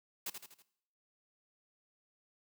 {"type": "noise with echo", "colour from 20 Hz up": "white", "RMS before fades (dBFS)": -39, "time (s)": [0.26, 0.3], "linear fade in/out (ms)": 5, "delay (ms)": 81, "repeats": 4, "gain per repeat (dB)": -6, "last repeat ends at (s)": 0.624, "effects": ["noise-tail reverb RT60 0.7 s tail -18 dB re dry", "high-pass 150 Hz 12 dB/octave"]}